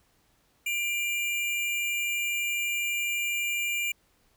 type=tone pair together; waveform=square; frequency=2378 / 2858 Hz; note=D7 / F7; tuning=+21 / +39 cents; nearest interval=minor third; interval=318 cents; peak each=-28 / -37 dBFS; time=0.66-3.92 s; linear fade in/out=5 ms; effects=pink hiss -67 dBFS RMS until 4.36 s